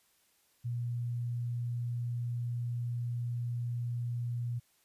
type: tone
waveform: sine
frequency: 120 Hz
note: B2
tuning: 49 cents flat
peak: -32 dBFS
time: 0.64-4.6 s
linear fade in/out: 20 ms
effects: white hiss -70 dBFS RMS until 4.84 s + resampled to 32000 Hz